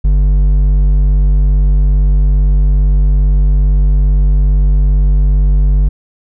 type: tone with hard clipping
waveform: sine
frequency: 48.82 Hz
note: G1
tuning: 6 cents flat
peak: -8 dBFS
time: 0.04-5.89 s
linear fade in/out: 10 ms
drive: 6 dB
effects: none